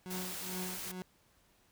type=tone with tremolo; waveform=30% pulse; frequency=183.5 Hz; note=F#3; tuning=14 cents flat; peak=-35 dBFS; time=0.06-1.02 s; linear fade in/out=0 ms; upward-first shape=triangle; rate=2.3 Hz; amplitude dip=100%
type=noise; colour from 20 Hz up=white; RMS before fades=-42 dBFS; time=0.1-0.92 s; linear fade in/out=10 ms
effects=pink hiss -69 dBFS RMS until 1.71 s